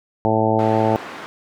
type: harmonic tone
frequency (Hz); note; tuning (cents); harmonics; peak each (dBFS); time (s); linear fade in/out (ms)
110.1; A2; +2; 1 / 2 / 3 / 4 / 5 / 6 / 7 / 8; -23 / -23 / -23 / -23 / -23 / -23 / -23 / -23; 0.25-0.96; 0
type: band-pass noise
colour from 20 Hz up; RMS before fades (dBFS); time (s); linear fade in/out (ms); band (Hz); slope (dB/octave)
white; -34; 0.59-1.26; 0; 210 to 1500; 12
effects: none